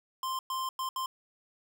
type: tone bursts at uneven times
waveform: square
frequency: 1046.5 Hz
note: C6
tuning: in tune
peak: -32 dBFS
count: 4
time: 0.23-0.39 / 0.5-0.69 / 0.79-0.89 / 0.96-1.06 s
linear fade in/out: 2 ms
effects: none